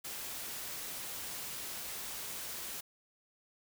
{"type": "noise", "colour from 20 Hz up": "white", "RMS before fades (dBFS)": -42, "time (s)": [0.04, 2.81], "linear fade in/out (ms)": 10, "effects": []}